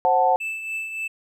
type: chord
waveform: sine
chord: F# diminished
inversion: second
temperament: equal with one note detuned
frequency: 527.5 / 740 / 880 Hz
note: C5 / F#5 / A5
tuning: +14 / 0 / 0 cents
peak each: -22 / -18 / -20 dBFS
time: 0.05-0.36 s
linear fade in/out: 0 ms
type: tone with tremolo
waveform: triangle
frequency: 2637 Hz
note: E7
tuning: in tune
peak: -23 dBFS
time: 0.4-1.08 s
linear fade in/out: 10 ms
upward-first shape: triangle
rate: 3.5 Hz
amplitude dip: 55%
effects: none